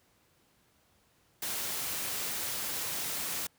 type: noise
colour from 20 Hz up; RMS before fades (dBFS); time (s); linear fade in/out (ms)
white; -35; 1.42-3.47; 5
effects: pink hiss -68 dBFS RMS until 3.58 s + high-pass 60 Hz 12 dB/octave